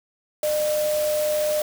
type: tone in noise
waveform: sine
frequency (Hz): 605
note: D#5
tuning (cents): -49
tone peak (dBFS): -20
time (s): 0.43-1.62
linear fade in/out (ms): 2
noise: white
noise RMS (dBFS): -32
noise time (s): 0.43-1.62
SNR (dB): +9
effects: none